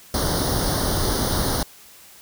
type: noise with comb filter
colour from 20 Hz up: pink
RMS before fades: -22 dBFS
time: 0.14-1.63 s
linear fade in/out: 2 ms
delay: 0.2 ms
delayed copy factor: +0.95
effects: white hiss -47 dBFS RMS until 2.21 s